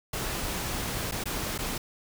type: noise with dropouts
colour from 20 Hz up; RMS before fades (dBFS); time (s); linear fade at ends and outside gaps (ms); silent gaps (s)
pink; -32; 0.13-1.78; 5; 1.113-1.12 / 1.239-1.256 / 1.58-1.587
effects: none